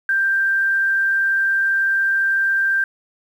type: tone with frequency modulation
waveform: sine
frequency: 1578 Hz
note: G6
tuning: 11 cents sharp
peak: -15 dBFS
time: 0.09-2.84 s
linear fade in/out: 2 ms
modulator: 38.2 Hz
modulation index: 0.22
effects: 8-bit